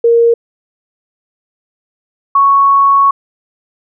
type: tone pair in turn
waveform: sine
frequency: 466.4 / 1109.3 Hz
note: A#4 / C#6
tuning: +1 / +1 cents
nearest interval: octave + minor third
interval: 1500 cents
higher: second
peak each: -5 dBFS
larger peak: neither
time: 0.04-0.34 / 2.35-3.11 s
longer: second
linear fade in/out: 5 ms
effects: none